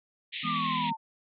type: band-pass noise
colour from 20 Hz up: white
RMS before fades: -37 dBFS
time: 0.32-0.91 s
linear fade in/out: 20 ms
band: 1900 to 3800 Hz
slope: 96 dB/octave
type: linear sweep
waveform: sine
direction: down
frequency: 1244.5 to 880 Hz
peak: -28 dBFS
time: 0.43-0.97 s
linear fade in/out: 50 ms
type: chord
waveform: sine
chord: E major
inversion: none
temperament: equal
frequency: 164.81 / 207.7 / 246.9 Hz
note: E3 / G#3 / B3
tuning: 0 / 0 / 0 cents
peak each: -37 dBFS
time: 0.43-0.93 s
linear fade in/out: 10 ms
effects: none